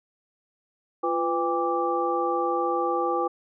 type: tone cluster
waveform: sine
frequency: 345.6 / 498.7 / 805 / 1169 Hz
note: F4 / B4 / G5 / D6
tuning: -18 / +17 / +46 / -8 cents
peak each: -28 dBFS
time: 1.03-3.28 s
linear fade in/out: 10 ms
effects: none